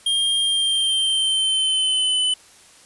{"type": "tone with pitch glide", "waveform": "square", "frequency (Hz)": [3212, 3014], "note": ["G7", "F#7"], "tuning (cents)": [41, 31], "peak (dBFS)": -18, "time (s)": [0.06, 2.34], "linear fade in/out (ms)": 5, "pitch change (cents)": -110, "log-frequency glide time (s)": [0.4, 2.21], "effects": ["white hiss -49 dBFS RMS until 2.85 s", "resampled to 24000 Hz"]}